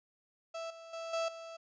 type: tone with level steps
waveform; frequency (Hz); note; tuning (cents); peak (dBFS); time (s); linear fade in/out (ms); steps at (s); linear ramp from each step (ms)
35% pulse; 659.3; E5; 0; -37 / -47 / -38 / -30 / -43; 0.54-1.57; 10; 0.7 / 0.93 / 1.13 / 1.28; 5
effects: resampled to 16000 Hz